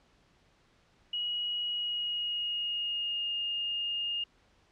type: tone with pitch glide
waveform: sine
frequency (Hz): 2903 to 2835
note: F#7 to F7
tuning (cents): -34 to +25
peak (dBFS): -30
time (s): 1.13-4.24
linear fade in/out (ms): 5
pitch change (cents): -41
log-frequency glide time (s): 1.71-3.33
effects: pink hiss -66 dBFS RMS until 4.71 s + low-pass 5000 Hz 12 dB/octave